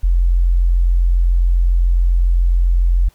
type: tone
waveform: sine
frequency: 43.65 Hz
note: F1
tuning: in tune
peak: -10 dBFS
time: 0.03-3.09 s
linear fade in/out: 10 ms
effects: pink hiss -54 dBFS RMS until 3.14 s